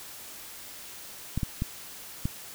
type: clicks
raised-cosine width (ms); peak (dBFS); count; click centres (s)
5; -15; 4; 1.376 / 1.432 / 1.621 / 2.255
effects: white hiss -44 dBFS RMS until 2.54 s